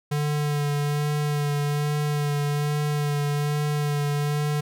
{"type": "tone with vibrato", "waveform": "square", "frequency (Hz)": 146.83, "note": "D3", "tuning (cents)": 0, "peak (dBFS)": -23, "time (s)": [0.11, 4.61], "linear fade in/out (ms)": 10, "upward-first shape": "sine", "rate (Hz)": 1.2, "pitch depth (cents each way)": 19, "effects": []}